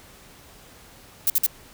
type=noise bursts; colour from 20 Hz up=violet; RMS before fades=-19 dBFS; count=3; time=1.27-1.464 s; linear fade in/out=2 ms; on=30 ms; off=52 ms; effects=pink hiss -49 dBFS RMS until 1.73 s